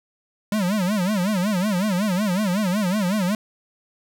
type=tone with vibrato; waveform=square; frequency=195.4 Hz; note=G3; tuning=5 cents flat; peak=-20 dBFS; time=0.52-3.35 s; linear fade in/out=2 ms; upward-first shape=sine; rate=5.4 Hz; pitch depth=190 cents each way; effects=none